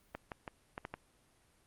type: clicks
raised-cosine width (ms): 0.5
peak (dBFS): -25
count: 6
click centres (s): 0.15 / 0.318 / 0.478 / 0.779 / 0.851 / 0.94
effects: pink hiss -69 dBFS RMS until 1.66 s + Opus 32 kbps